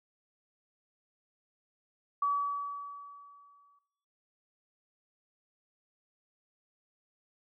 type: tone with exponential decay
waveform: sine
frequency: 1142 Hz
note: D6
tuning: 49 cents flat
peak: -25 dBFS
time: 2.22-3.79 s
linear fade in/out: 5 ms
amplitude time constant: 340 ms
effects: noise-tail reverb RT60 0.8 s tail -18 dB re dry